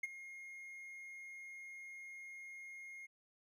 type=tone with ADSR envelope; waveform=triangle; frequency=2140 Hz; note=C7; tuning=38 cents sharp; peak=-32 dBFS; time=0.03-3.07 s; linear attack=7 ms; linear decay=25 ms; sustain=-15 dB; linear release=19 ms; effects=none